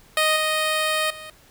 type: tone with level steps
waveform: 10% pulse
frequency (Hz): 622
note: D#5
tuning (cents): -1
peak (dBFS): -9 / -12 / -28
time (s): 0.17-1.3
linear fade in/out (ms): 2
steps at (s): 0.36 / 1.1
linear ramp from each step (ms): 5
effects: pink hiss -53 dBFS RMS until 1.5 s